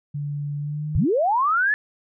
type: tone with pitch glide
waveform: sine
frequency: 145 to 152.21 Hz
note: D3 to D#3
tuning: -22 to -38 cents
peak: -25 dBFS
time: 0.14-1.05 s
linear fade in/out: 10 ms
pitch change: +84 cents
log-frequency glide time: 0.58-0.9 s
type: linear sweep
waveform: sine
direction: up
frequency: 59 to 1760 Hz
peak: -17 dBFS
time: 0.95-1.74 s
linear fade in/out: 0 ms
effects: none